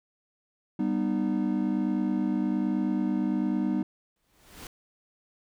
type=chord; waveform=triangle; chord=G augmented; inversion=none; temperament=just; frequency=196 / 245 / 306.2 Hz; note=G3 / B3 / D#4; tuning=0 / -14 / -28 cents; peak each=-27 dBFS; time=0.79-3.83 s; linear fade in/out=5 ms
type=noise with exponential growth; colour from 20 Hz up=pink; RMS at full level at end=-40 dBFS; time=4.16-4.67 s; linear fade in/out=2 ms; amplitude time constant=110 ms
effects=none